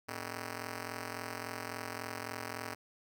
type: ring-modulated tone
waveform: 5% pulse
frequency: 174.8 Hz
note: F3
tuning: 2 cents sharp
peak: -25 dBFS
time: 0.08-2.75 s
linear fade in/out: 10 ms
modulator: 65.6 Hz
effects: none